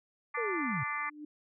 harmonic tone, 293.7 Hz, D4, in tune, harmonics 3 / 4 / 5 / 6 / 7 / 8, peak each -43 / -36 / -48 / -40 / -37 / -44 dBFS, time 0.34-1.1 s, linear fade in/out 10 ms
sine linear sweep, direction down, 493.9 to 114.3 Hz, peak -33 dBFS, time 0.37-0.84 s, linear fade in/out 10 ms
sine tone with exponential growth, 298.9 Hz, D4, 31 cents sharp, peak -39 dBFS, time 0.85-1.25 s, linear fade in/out 5 ms, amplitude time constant 85 ms
effects none

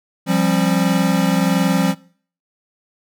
square chord, F suspended second, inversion none, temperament equal with one note detuned, 174.61 / 196 / 267 Hz, F3 / G3 / C4, 0 / 0 / +35 cents, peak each -18 / -20 / -21 dBFS, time 0.26-1.95 s, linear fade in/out 50 ms, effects noise-tail reverb RT60 0.5 s tail -22 dB re dry

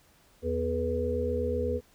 harmonic tone with a mistuned harmonic, 81.7 Hz, E2, 15 cents flat, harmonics 1 / 3 / 5 / 6, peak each -32 / -35 / -33 / -30 dBFS, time 0.42-1.81 s, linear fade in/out 50 ms, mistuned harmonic 5, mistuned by +57 cents, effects pink hiss -62 dBFS RMS until 1.94 s

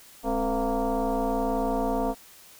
sine tone with frequency modulation, 208.9 Hz, G#3, 10 cents sharp, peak -23 dBFS, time 0.23-2.15 s, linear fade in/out 50 ms, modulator 238 Hz, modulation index 3, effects white hiss -51 dBFS RMS until 2.59 s

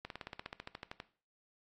slowing click train, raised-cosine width 0.3 ms, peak -26 dBFS, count 15, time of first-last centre 0.05-1.001 s, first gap 52 ms, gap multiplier 1.04, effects noise-tail reverb RT60 0.4 s tail -17 dB re dry + AAC 32 kbps

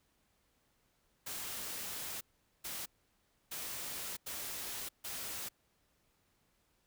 white noise bursts at uneven times, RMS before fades -42 dBFS, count 5, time 1.26-2.21 / 2.64-2.86 / 3.51-4.17 / 4.26-4.89 / 5.04-5.49 s, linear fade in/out 10 ms, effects pink hiss -75 dBFS RMS until 6.86 s

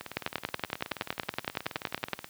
two click trains, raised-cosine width 0.3 ms, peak -21 / -12 dBFS, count 43 / 22, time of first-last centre 0.01-2.244 / 0.17-2.133 s, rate 18.8 / 10.7 Hz, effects white hiss -54 dBFS RMS until 2.29 s + high-pass 80 Hz 12 dB/octave

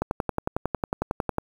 click train, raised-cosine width 1 ms, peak -10 dBFS, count 16, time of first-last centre 0.02-1.384 s, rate 11 Hz, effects 7-bit

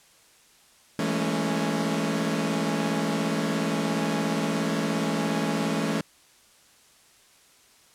sawtooth chord, A major seventh, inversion second, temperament equal with one note detuned, 164.81 / 207.7 / 224.8 / 277.2 Hz, E3 / G#3 / A3 / C#4, 0 / 0 / +37 / 0 cents, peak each -26 dBFS, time 0.99-6.01 s, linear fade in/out 2 ms, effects white hiss -57 dBFS RMS until 7.94 s + low-pass 10000 Hz 12 dB/octave

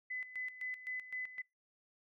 sine tone with tremolo, 2012 Hz, B6, 32 cents sharp, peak -38 dBFS, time 0.1-1.42 s, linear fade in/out 10 ms, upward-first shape square, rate 3.9 Hz, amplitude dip 75%, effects noise-tail reverb RT60 0.2 s tail -23 dB re dry

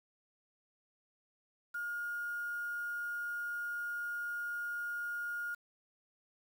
sine tone with quantisation, 1424 Hz, F6, 33 cents sharp, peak -36 dBFS, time 1.74-5.55 s, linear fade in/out 10 ms, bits 9, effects none

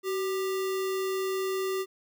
sine tone with sample-and-hold, 380 Hz, F#4, 46 cents sharp, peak -27 dBFS, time 0.03-1.86 s, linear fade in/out 50 ms, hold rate 1575 Hz, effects none

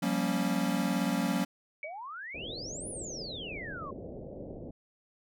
square chord, G half-diminished seventh, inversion third, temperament equal with one note detuned, 178.08 / 196 / 233.1 / 277.2 Hz, F3 / G3 / Bb3 / Db4, +34 / 0 / 0 / 0 cents, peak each -34 dBFS, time 0.02-1.45 s, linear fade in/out 10 ms
sine tone with exponential decay, 2267 Hz, C#7, 38 cents sharp, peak -34 dBFS, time 1.83-2 s, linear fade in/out 2 ms, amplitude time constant 36 ms
sine exponential two-way sweep, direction up then down, 581 to 10250 to 1046 Hz, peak -39 dBFS, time 1.84-3.91 s, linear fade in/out 5 ms, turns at 2.89 s
white low-pass noise, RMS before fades -43 dBFS, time 2.34-4.71 s, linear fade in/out 5 ms, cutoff 610 Hz, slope 48 dB/octave
effects none

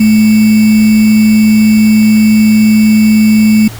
sine tone with sample-and-hold, 216.1 Hz, A3, 31 cents flat, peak -3 dBFS, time 0-3.68 s, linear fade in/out 5 ms, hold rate 2450 Hz, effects added 112 Hz sine -26 dBFS peak until 3.79 s + pink hiss -30 dBFS RMS until 3.79 s

